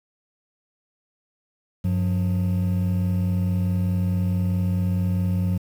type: tone pair together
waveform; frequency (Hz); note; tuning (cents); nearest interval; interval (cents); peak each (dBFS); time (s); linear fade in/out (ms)
triangle; 95.35 / 180; G2 / F#3; -47 / -47; major seventh; 1100; -19 / -21; 1.84-5.58; 10
effects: tanh soft clip ceiling -12 dBFS + 8-bit